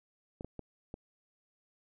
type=clicks; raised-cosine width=2 ms; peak=-28 dBFS; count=4; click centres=0.409 / 0.446 / 0.593 / 0.941 s; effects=none